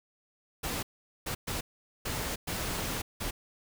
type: noise bursts at uneven times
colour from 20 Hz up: pink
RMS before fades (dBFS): -34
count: 6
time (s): 0.63-0.83 / 1.26-1.35 / 1.47-1.61 / 2.05-2.36 / 2.47-3.02 / 3.2-3.31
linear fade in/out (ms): 10
effects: none